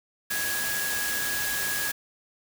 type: tone in noise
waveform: sine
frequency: 1661.2 Hz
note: G#6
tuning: in tune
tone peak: -30 dBFS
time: 0.3-1.92 s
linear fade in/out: 10 ms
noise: white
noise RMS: -30 dBFS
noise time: 0.3-1.92 s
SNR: -3 dB
effects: none